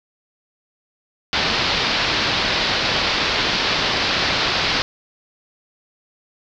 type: low-pass noise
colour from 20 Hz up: white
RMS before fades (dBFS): -20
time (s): 1.33-4.82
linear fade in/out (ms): 0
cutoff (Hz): 4900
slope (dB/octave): 48
effects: none